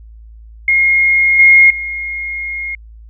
sine tone with level steps, 2145 Hz, C7, 42 cents sharp, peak -8 / -3 / -19 dBFS, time 0.68-2.75 s, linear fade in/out 2 ms, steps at 1.39 / 1.7 s, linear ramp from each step 5 ms, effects added 55 Hz sine -34 dBFS peak until 3.09 s

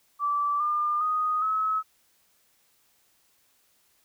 sine tone with pitch steps, 1162 / 1202.3 / 1244 / 1287.1 Hz, D6 / D6 / D#6 / E6, -19 / +40 / -1 / -42 cents, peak -23 dBFS, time 0.19-1.83 s, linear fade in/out 50 ms, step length 410 ms, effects white hiss -66 dBFS RMS until 4.04 s

